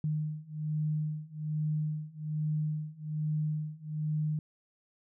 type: beating tone pair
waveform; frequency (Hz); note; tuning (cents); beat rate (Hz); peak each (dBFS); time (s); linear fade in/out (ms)
sine; 152.5 / 153.7; D#3 / D#3; -34 / -21; 1.2; -34 / -33; 0.04-4.39; 2
effects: none